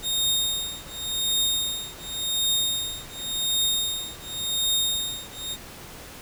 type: tone with tremolo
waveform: sawtooth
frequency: 3700 Hz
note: A#7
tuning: 14 cents flat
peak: -17 dBFS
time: 0.02-5.57 s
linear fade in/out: 50 ms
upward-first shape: triangle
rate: 0.9 Hz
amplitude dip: 100%
effects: pink hiss -42 dBFS RMS until 6.21 s